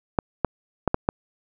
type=clicks; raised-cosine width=1 ms; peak=-5 dBFS; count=5; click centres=0.188 / 0.447 / 0.877 / 0.944 / 1.089 s; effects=none